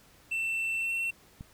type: tone with pitch glide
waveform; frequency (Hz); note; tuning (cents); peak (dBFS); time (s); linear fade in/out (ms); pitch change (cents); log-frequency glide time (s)
triangle; 2680 to 2708; E7 to E7; +28 to +46; -27; 0.31-1.11; 10; +18; 0.76-0.92
type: click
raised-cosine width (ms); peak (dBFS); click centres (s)
5; -29; 1.409
effects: pink hiss -59 dBFS RMS until 1.53 s